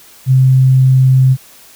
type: tone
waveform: sine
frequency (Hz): 130.81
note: C3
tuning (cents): 0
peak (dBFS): -5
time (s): 0.26-1.37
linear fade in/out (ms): 50
effects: white hiss -41 dBFS RMS until 1.75 s

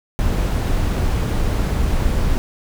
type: noise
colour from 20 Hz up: brown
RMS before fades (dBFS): -18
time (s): 0.19-2.38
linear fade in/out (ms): 0
effects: none

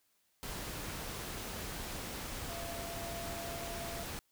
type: tone in noise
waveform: sine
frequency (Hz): 680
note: F5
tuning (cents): -46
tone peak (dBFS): -44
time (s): 2.49-4.03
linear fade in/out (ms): 0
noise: pink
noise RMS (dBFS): -42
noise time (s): 0.43-4.19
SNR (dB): -5
effects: white hiss -75 dBFS RMS until 4.31 s

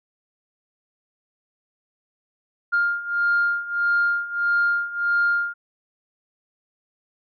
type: beating tone pair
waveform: sine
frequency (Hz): 1404 / 1405.6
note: F6 / F6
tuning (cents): +9 / +11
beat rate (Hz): 1.6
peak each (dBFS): -23 / -20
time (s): 2.72-5.54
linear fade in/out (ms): 20
effects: tanh soft clip ceiling -12 dBFS

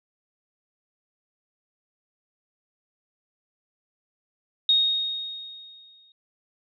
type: tone with exponential decay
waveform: sine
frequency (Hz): 3729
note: A#7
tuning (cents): 0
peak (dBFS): -15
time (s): 4.69-6.12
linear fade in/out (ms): 2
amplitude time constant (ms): 310
effects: none

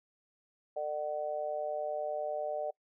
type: harmonic tone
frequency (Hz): 150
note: D3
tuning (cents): +37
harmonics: 3 / 4 / 5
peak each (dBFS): -42 / -34 / -39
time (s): 0.76-2.71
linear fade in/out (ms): 10
effects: noise-tail reverb RT60 0.1 s tail -24 dB re dry

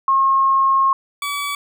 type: tone pair in turn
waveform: sine / 20% pulse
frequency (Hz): 1079 / 1143.2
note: C#6 / D6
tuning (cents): -47 / -47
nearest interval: minor second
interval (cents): 100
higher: second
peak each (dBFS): -12 / -17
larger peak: first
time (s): 0.08-0.93 / 1.22-1.55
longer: first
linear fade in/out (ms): 2
effects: none

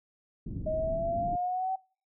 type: low-pass noise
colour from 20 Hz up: pink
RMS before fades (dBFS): -37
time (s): 0.46-1.36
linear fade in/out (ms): 5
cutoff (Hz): 290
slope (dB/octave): 24
type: exponential sweep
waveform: sine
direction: up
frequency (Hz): 622.3 to 765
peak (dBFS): -28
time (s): 0.66-1.76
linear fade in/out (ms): 10
effects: noise-tail reverb RT60 0.4 s tail -24 dB re dry

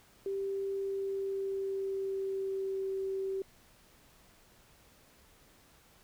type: tone with pitch glide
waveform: sine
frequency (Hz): 392 to 385.7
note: G4 to G4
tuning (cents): 0 to -28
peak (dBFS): -32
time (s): 0.26-3.42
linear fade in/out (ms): 2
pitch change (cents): -28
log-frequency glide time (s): 0.74-2.85
effects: pink hiss -62 dBFS RMS until 6.03 s

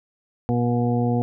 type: harmonic tone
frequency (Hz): 120.4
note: B2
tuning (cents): -44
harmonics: 1 / 2 / 3 / 4 / 6 / 7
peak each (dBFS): -22 / -22 / -33 / -27 / -29 / -38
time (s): 0.49-1.22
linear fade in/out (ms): 0
effects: none

